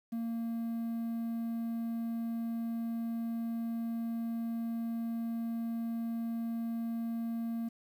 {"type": "tone with quantisation", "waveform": "triangle", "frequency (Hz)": 230, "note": "A#3", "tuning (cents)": -23, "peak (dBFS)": -31, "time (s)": [0.12, 7.69], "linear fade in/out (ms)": 10, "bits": 10, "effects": []}